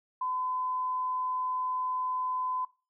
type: tone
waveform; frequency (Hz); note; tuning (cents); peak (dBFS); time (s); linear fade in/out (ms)
sine; 1015; B5; +47; -29; 0.21-2.65; 5
effects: noise-tail reverb RT60 0.3 s tail -19 dB re dry